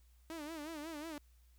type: tone with vibrato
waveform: sawtooth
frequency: 311.1 Hz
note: D#4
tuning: in tune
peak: -39 dBFS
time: 0.3-1.18 s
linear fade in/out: 0 ms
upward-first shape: sine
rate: 5.5 Hz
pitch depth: 120 cents each way
effects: added 60 Hz sine -62 dBFS peak until 1.58 s + white hiss -75 dBFS RMS until 1.58 s